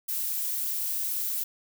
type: noise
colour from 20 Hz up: violet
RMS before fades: -30 dBFS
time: 0.08-1.44 s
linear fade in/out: 10 ms
effects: none